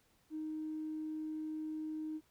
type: tone with tanh clipping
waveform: triangle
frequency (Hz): 311.1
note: D#4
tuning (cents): 0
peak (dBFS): -38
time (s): 0.3-2.21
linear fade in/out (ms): 50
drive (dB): 4
effects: pink hiss -72 dBFS RMS until 2.3 s

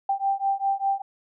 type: beating tone pair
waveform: sine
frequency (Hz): 784 / 789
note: G5 / G5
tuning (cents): 0 / +11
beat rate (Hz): 5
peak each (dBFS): -25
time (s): 0.09-1.02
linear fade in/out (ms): 5
effects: none

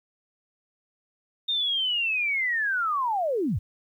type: linear sweep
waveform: sine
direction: down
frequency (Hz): 3686 to 65.41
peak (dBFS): -23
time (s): 1.48-3.59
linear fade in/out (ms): 10
effects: 10-bit

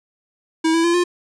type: tone with pitch steps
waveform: square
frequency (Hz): 322.3 / 330.6 / 341.9 / 353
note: E4 / E4 / F4 / F4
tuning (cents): -39 / +5 / -37 / +19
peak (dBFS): -15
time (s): 0.64-1.04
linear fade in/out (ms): 10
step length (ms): 100
effects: resampled to 22050 Hz

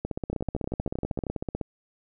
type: two click trains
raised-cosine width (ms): 2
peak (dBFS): -16 / -17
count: 26 / 13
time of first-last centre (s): 0.05-1.613 / 0.33-1.268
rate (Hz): 16 / 12.8
effects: none

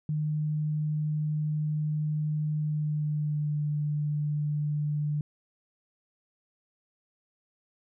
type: tone with pitch glide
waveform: sine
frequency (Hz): 152.1 to 148.71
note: D#3 to D3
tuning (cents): -39 to +22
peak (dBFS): -26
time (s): 0.09-5.21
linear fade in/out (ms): 2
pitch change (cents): -39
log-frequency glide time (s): 2.56-3.61
effects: none

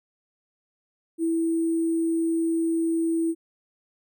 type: tone with sample-and-hold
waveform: sine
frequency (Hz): 329.3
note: E4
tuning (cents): -2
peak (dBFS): -21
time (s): 1.18-3.35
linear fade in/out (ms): 50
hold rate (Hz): 8820
effects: none

